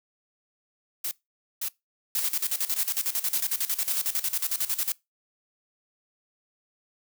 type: noise bursts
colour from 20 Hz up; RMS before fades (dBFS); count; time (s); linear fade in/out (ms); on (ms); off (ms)
blue; -30; 6; 1.04-3.978; 5; 73; 500
type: noise with tremolo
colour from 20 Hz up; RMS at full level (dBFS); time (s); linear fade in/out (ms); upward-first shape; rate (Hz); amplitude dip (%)
blue; -26; 2.15-4.92; 2; square; 11; 80
effects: noise-tail reverb RT60 0.2 s tail -23 dB re dry

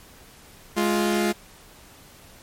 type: tone pair together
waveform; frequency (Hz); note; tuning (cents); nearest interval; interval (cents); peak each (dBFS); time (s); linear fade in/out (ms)
sawtooth; 209.5 / 349.5; G#3 / F4; +15 / +1; major sixth; 886; -19; 0.76-1.33; 20
effects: pink hiss -49 dBFS RMS until 2.42 s + MP3 64 kbps

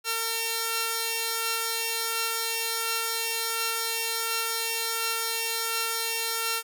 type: tone pair together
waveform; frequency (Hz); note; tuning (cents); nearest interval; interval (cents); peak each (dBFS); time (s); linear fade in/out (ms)
5% pulse; 454.8 / 1363; A#4 / F6; -43 / -43; octave + perfect fifth; 1900; -18; 0.04-6.63; 50
effects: none

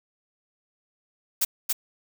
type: noise with echo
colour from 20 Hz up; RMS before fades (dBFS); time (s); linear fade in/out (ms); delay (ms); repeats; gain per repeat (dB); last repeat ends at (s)
blue; -22; 1.41-1.45; 10; 280; 1; -2; 1.73
effects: none

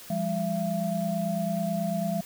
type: tone cluster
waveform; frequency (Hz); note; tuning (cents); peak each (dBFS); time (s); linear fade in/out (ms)
sine; 173.2 / 202.3 / 674; F3 / G#3 / E5; -14 / -45 / +38; -30; 0.1-2.21; 5
effects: white hiss -46 dBFS RMS until 2.25 s

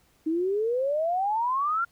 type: exponential sweep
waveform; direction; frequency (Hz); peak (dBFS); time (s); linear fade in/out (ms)
sine; up; 309.1 to 1412; -23; 0.26-1.85; 10
effects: pink hiss -64 dBFS RMS until 1.91 s

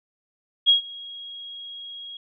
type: tone with ADSR envelope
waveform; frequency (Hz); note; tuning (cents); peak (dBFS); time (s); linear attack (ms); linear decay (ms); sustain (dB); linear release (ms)
sine; 3292; G#7; -16; -11; 0.66-2.17; 31; 120; -24; 3
effects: none

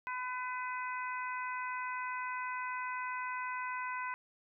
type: harmonic tone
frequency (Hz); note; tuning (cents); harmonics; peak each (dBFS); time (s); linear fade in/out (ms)
503; B4; +32; 2 / 3 / 4 / 5; -38 / -42 / -44 / -46; 0.07-4.14; 0
effects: none

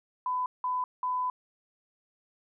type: tone bursts at uneven times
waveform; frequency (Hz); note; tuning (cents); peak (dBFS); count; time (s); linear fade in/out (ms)
sine; 1003; B5; +26; -27; 3; 0.26-0.46 / 0.64-0.84 / 1.03-1.3; 2
effects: none

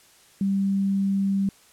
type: tone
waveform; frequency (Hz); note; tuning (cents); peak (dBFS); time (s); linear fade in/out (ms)
sine; 196; G3; 0; -20; 0.41-1.49; 2
effects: white hiss -55 dBFS RMS until 1.72 s + low-pass 11000 Hz 12 dB/octave

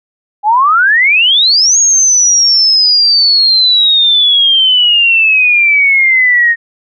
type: exponential two-way sweep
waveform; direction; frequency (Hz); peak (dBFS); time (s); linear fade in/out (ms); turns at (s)
sine; up then down; 805 to 6645 to 1847; -5; 0.43-6.56; 50; 1.78
effects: none

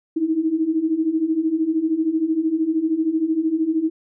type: beating tone pair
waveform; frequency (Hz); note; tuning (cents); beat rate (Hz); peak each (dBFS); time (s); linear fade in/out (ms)
sine; 310.6 / 323.6; D#4 / E4; -3 / -32; 13; -23 / -19; 0.16-3.9; 10
effects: none

